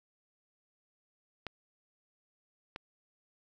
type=clicks; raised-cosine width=0.3 ms; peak=-22 / -24 dBFS; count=2; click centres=1.467 / 2.761 s; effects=none